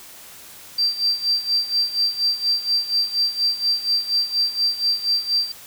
sine tone with tremolo, 4699 Hz, D8, in tune, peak -15 dBFS, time 0.78-5.52 s, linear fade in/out 5 ms, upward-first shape sine, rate 4.2 Hz, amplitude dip 80%, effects white hiss -42 dBFS RMS until 5.66 s

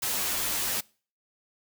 white noise with comb filter, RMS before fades -29 dBFS, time 0.02-0.81 s, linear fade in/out 10 ms, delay 12 ms, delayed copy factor -0.95, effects noise-tail reverb RT60 0.4 s tail -24 dB re dry

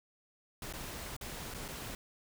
pink noise with dropouts, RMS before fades -43 dBFS, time 0.62-1.95 s, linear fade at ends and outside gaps 2 ms, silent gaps 0.727-0.736 / 1.166-1.211 / 1.54-1.545 / 1.681-1.685 s, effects none

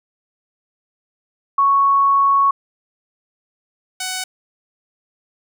sine / 5% pulse tone pair in turn, 1108.7 / 746.2 Hz, C#6 / F#5, 0 / +14 cents, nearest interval perfect fifth, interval 686 cents, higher first, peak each -11 dBFS, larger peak neither, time 1.58-2.51 / 4-4.24 s, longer first, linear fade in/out 5 ms, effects none

